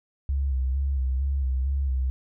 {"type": "tone with vibrato", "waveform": "sine", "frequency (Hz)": 66.8, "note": "C2", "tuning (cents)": 36, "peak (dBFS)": -22, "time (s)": [0.29, 2.1], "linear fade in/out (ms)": 0, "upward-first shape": "square", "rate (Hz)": 2.2, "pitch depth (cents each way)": 51, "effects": []}